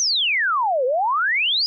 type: exponential two-way sweep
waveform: sine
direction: down then up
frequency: 6272 to 483.9 to 5090 Hz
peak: -17 dBFS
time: 0-1.66 s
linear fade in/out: 0 ms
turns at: 0.85 s
effects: none